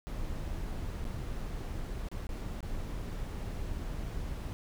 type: noise with dropouts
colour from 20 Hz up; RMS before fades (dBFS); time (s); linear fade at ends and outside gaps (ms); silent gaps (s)
brown; -37; 0.07-4.53; 0; 1.042-1.052 / 2.086-2.115 / 2.268-2.291 / 2.605-2.628
effects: none